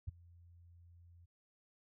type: tone with ADSR envelope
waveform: sine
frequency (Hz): 86.2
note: F2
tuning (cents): -22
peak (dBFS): -34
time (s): 0.07-1.26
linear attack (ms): 15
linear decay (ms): 13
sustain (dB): -24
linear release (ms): 14
effects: none